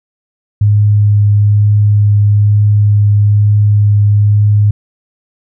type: tone with vibrato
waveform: sine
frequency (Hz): 103.7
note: G#2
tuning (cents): -2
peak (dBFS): -5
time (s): 0.61-4.71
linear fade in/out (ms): 5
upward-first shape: triangle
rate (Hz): 1.1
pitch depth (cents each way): 10
effects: none